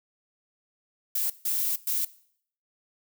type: noise bursts at uneven times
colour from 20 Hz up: violet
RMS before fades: -27 dBFS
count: 3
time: 1.15-1.3 / 1.45-1.76 / 1.87-2.05 s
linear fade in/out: 5 ms
effects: noise-tail reverb RT60 0.6 s tail -19 dB re dry